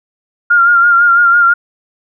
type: tone with vibrato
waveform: sine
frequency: 1400 Hz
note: F6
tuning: 4 cents sharp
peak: -5 dBFS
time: 0.5-1.54 s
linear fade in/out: 10 ms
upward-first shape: sine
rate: 6 Hz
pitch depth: 36 cents each way
effects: none